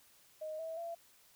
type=tone with pitch steps; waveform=sine; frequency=622.3 / 648.4 / 675.5 Hz; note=D#5 / E5 / E5; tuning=0 / -29 / +42 cents; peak=-39 dBFS; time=0.41-0.95 s; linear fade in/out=10 ms; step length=180 ms; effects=white hiss -65 dBFS RMS until 1.35 s